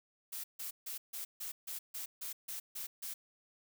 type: noise bursts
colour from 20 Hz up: blue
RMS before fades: -42 dBFS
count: 11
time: 0.32-3.14 s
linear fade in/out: 10 ms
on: 120 ms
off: 150 ms
effects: none